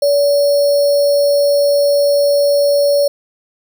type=tone with sample-and-hold; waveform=sine; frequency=571 Hz; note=D5; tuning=49 cents flat; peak=-9 dBFS; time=0.02-3.08 s; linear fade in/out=5 ms; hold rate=4900 Hz; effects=none